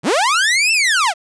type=linear two-way sweep; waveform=sawtooth; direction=up then down; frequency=107.4 to 2710 to 607 Hz; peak=-9 dBFS; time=0.03-1.14 s; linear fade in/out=50 ms; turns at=0.72 s; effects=resampled to 22050 Hz + 8-bit